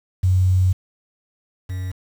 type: tone pair in turn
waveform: sine / triangle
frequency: 92.5 / 92.5 Hz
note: F#2 / F#2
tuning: 0 / 0 cents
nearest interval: unison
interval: 0 cents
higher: neither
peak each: -13 / -22 dBFS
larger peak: first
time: 0.23-0.73 / 1.69-1.92 s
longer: first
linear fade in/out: 10 ms
effects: 7-bit